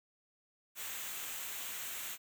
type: noise with comb filter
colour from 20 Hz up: white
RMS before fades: -42 dBFS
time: 0.75-2.18 s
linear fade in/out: 50 ms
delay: 0.2 ms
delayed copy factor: -0.55
effects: none